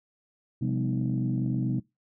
sine tone cluster, 129.5 / 176.5 / 201.1 / 250.4 / 310.2 Hz, C3 / F3 / G3 / B3 / D#4, -17 / +19 / +44 / +24 / -5 cents, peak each -27 / -34 / -32 / -32 / -34 dBFS, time 0.61-1.8 s, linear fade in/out 10 ms, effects noise-tail reverb RT60 0.2 s tail -22 dB re dry + tanh soft clip ceiling -17 dBFS

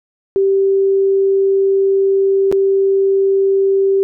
sine tone with dropouts, 390 Hz, G4, 9 cents flat, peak -10 dBFS, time 0.36-4.03 s, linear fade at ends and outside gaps 0 ms, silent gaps 2.515-2.525 s, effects none

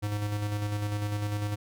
square tone with tremolo, 103.83 Hz, G#2, in tune, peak -28 dBFS, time 0.02-1.56 s, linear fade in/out 20 ms, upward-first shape square, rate 10 Hz, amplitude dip 35%, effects none

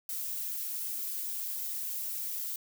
violet noise with flanger, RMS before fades -36 dBFS, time 0.09-2.56 s, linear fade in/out 2 ms, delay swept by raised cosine 1.7 to 4.4 ms, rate 1.3 Hz, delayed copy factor -0.5, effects none

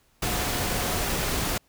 sine tone in noise, 720 Hz, F#5, 47 cents flat, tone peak -37 dBFS, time 0.27-1.07 s, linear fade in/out 5 ms, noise pink, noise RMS -27 dBFS, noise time 0.22-1.58 s, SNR -13 dB, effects pink hiss -64 dBFS RMS until 1.68 s

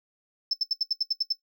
triangle tone bursts, 5274 Hz, E8, in tune, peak -18 dBFS, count 9, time 0.51-1.326 s, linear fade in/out 5 ms, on 24 ms, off 75 ms, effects noise-tail reverb RT60 0.1 s tail -17 dB re dry + tanh soft clip ceiling -20 dBFS

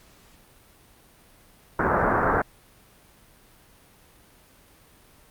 white low-pass noise, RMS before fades -22 dBFS, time 1.79-2.42 s, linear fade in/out 5 ms, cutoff 1600 Hz, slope 48 dB/octave, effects pink hiss -55 dBFS RMS until 5.3 s + Opus 48 kbps

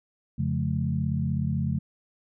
sine tone cluster, 87.7 / 138.9 / 175.3 / 214.6 Hz, F2 / C#3 / F3 / A3, +8 / +4 / +7 / -43 cents, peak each -31 / -27 / -31 / -31 dBFS, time 0.38-1.79 s, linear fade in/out 10 ms, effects none

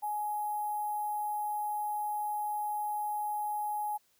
sine tone with sample-and-hold, 838 Hz, G#5, 15 cents sharp, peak -31 dBFS, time 0.02-3.98 s, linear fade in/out 20 ms, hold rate 11025 Hz, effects white hiss -70 dBFS RMS until 4.19 s

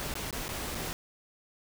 pink noise with dropouts, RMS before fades -36 dBFS, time 0-0.93 s, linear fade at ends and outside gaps 0 ms, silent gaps 0.139-0.154 / 0.308-0.327 / 0.482-0.49 / 0.747-0.752 s, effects none

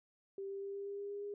sine tone with pitch steps, 392 / 394.3 / 396.6 / 398.9 / 401.2 / 403.5 / 405.8 / 408.2 Hz, G4 / G4 / G4 / G4 / G4 / G#4 / G#4 / G#4, 0 / +10 / +20 / +30 / +40 / -50 / -40 / -30 cents, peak -40 dBFS, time 0.38-1.34 s, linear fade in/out 2 ms, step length 120 ms, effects none

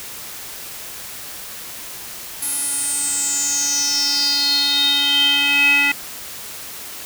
square tone with band-pass filter sweep, 284.5 Hz, C#4, 45 cents sharp, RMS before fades -18 dBFS, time 2.42-5.92 s, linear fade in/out 5 ms, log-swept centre 11000 to 2300 Hz, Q 8.7, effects white hiss -33 dBFS RMS until 7.05 s

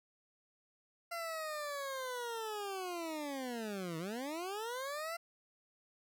20% pulse linear two-way sweep, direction down then up, 687 to 156.7 to 687 Hz, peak -34 dBFS, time 1.11-5.17 s, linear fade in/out 10 ms, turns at 3.98 s, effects none

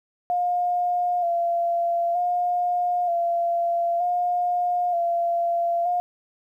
sine tone with vibrato, 698.5 Hz, F5, in tune, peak -20 dBFS, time 0.3-6 s, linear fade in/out 0 ms, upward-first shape square, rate 0.54 Hz, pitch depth 31 cents each way, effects 10-bit

